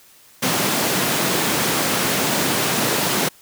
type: high-pass noise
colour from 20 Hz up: pink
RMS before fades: -20 dBFS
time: 0.42-3.29 s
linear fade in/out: 10 ms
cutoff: 140 Hz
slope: 24 dB/octave
effects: white hiss -50 dBFS RMS until 3.41 s